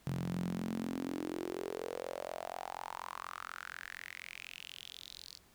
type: tone with high-pass filter sweep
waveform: sawtooth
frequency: 44.13 Hz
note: F1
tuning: 19 cents sharp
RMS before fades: -42 dBFS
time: 0.06-5.38 s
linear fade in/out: 10 ms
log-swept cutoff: 140 to 4600 Hz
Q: 5.3
effects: pink hiss -65 dBFS RMS until 5.54 s